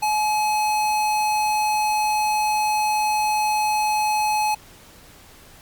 square tone, 850 Hz, G#5, 40 cents sharp, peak -19 dBFS, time 0.02-4.55 s, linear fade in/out 10 ms, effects pink hiss -47 dBFS RMS until 5.61 s + MP3 96 kbps

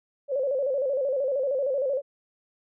sine tone with vibrato, 541 Hz, C#5, 42 cents flat, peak -23 dBFS, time 0.28-2.02 s, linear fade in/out 50 ms, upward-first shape square, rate 13 Hz, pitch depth 85 cents each way, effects none

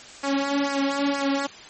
sawtooth tone with flanger, 279.1 Hz, C#4, 12 cents sharp, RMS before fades -24 dBFS, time 0.23-1.47 s, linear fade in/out 10 ms, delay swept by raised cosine 0.27 to 3.27 ms, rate 2.1 Hz, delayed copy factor -0.95, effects white hiss -43 dBFS RMS until 1.69 s + MP3 32 kbps

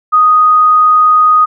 sine tone, 1244.5 Hz, D#6, in tune, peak -4 dBFS, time 0.12-1.46 s, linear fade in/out 20 ms, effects none

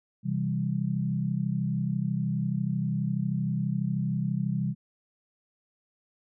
sine chord, C major, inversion none, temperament equal with one note detuned, 130.81 / 164.81 / 197.13 Hz, C3 / E3 / G3, 0 / 0 / +10 cents, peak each -30 dBFS, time 0.23-4.75 s, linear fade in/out 50 ms, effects none

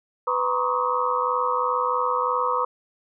sine tone cluster, 498.5 / 947 / 1049 / 1132 / 1258 Hz, B4 / A#5 / C6 / C#6 / D#6, +16 / +27 / +4 / +36 / +19 cents, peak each -27 dBFS, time 0.27-2.65 s, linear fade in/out 5 ms, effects none

